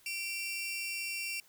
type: tone pair together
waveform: sawtooth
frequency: 2341 / 2731 Hz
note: D7 / F7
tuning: -6 / -39 cents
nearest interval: minor third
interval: 267 cents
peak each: -36 / -34 dBFS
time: 0.06-1.4 s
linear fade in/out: 2 ms
effects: white hiss -63 dBFS RMS until 1.48 s